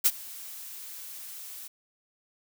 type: noise with ADSR envelope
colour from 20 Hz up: blue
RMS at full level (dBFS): -19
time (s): 0.04-1.68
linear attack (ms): 20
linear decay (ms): 46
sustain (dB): -23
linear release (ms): 10
effects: none